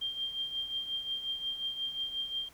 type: tone with tremolo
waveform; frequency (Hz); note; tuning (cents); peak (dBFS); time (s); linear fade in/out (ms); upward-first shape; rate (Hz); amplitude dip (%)
sine; 3183; G7; +26; -30; 0.01-2.49; 10; triangle; 5.6; 70
effects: pink hiss -59 dBFS RMS until 2.53 s